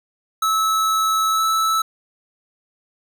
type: tone with pitch glide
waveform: square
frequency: 1300 to 1311.3 Hz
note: E6 to E6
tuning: -24 to -9 cents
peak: -17 dBFS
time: 0.42-1.82 s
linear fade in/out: 5 ms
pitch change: +15 cents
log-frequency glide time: 1.31-1.45 s
effects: none